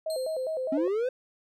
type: tone with vibrato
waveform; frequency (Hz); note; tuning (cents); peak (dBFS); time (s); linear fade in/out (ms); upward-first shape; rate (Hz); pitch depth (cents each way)
sine; 573; D5; -43; -28; 0.06-0.88; 5; square; 4.9; 180
type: tone with exponential decay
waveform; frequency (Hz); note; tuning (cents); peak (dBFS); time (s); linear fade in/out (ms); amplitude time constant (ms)
25% pulse; 4186; C8; 0; -32; 0.1-0.84; 1; 160
type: linear sweep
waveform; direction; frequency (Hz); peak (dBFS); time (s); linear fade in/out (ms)
triangle; up; 261.4 to 523.3; -23; 0.72-1.09; 5
effects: none